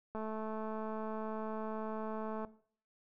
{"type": "click train", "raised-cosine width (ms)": 1, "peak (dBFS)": -28, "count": 502, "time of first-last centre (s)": [0.15, 2.448], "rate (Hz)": 218, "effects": ["noise-tail reverb RT60 0.5 s tail -17 dB re dry"]}